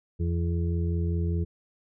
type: harmonic tone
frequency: 85 Hz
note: F2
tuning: 46 cents flat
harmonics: 1 / 2 / 4 / 5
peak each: -25 / -31 / -37 / -39 dBFS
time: 0.19-1.45 s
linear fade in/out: 20 ms
effects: none